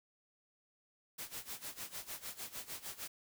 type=noise with tremolo; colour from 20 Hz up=white; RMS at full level=-43 dBFS; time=1.18-3.08 s; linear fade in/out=10 ms; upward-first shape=sine; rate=6.6 Hz; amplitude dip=85%; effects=none